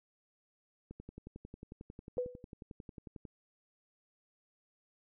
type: click train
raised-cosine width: 3 ms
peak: -34 dBFS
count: 27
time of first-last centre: 0.91-3.252 s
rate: 11.1 Hz
type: tone with exponential decay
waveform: sine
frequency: 496.6 Hz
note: B4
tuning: 9 cents sharp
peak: -28 dBFS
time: 2.18-2.44 s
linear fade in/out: 1 ms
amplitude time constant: 55 ms
effects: none